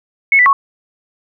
sine tone with pitch steps, 2195 / 1978 / 1105 Hz, C#7 / B6 / C#6, -18 / +2 / -6 cents, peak -6 dBFS, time 0.32-0.53 s, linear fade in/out 2 ms, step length 70 ms, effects none

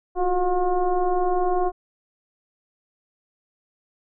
sine tone with frequency modulation, 365 Hz, F#4, 24 cents flat, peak -18 dBFS, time 0.15-1.72 s, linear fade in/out 50 ms, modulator 355 Hz, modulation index 1.4, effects none

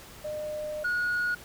sine tone pair in turn, 607 / 1449.1 Hz, D#5 / F#6, -43 / -37 cents, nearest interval octave + minor third, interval 1506 cents, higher second, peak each -31 / -23 dBFS, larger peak second, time 0.24-0.84 / 0.84-1.35 s, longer first, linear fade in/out 10 ms, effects tanh soft clip ceiling -24 dBFS + pink hiss -48 dBFS RMS until 1.44 s

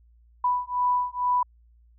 sine beating tone pair, 987.8 / 990 Hz, B5 / B5, 0 / +4 cents, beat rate 2.2 Hz, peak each -25 / -25 dBFS, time 0.44-1.43 s, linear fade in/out 5 ms, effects added 58 Hz sine -54 dBFS peak until 1.98 s

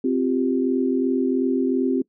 sine chord, C suspended fourth, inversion none, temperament equal, 261.6 / 349.2 / 392 Hz, C4 / F4 / G4, 0 / 0 / 0 cents, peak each -20 / -25 / -25 dBFS, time 0.04-2.02 s, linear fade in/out 5 ms, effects noise-tail reverb RT60 0.1 s tail -22 dB re dry

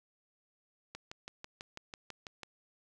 click train, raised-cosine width 0.2 ms, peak -26 dBFS, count 10, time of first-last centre 0.95-2.433 s, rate 6.07 Hz, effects none

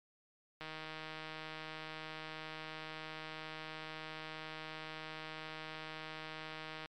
click train, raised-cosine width 0.3 ms, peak -29 dBFS, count 982, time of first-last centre 0.61-6.858 s, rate 157 Hz, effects MP3 96 kbps

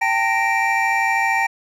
triangle tone cluster, 785 / 898 / 1868 / 2340 Hz, G5 / A5 / A#6 / D7, +2 / +35 / +3 / -7 cents, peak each -20 dBFS, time 0.01-1.47 s, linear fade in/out 10 ms, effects none

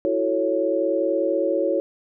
sine chord, F# minor seventh, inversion third, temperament equal, 329.6 / 370 / 440 / 554.4 Hz, E4 / F#4 / A4 / C#5, 0 / 0 / 0 / 0 cents, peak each -25 / -26 / -27 / -22 dBFS, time 0.05-1.8 s, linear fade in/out 0 ms, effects none

